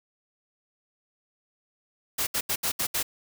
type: noise bursts at uneven times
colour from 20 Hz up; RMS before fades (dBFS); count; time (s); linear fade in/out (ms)
white; -27; 6; 2.18-2.27 / 2.34-2.41 / 2.49-2.56 / 2.63-2.72 / 2.79-2.87 / 2.94-3.03; 10
effects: none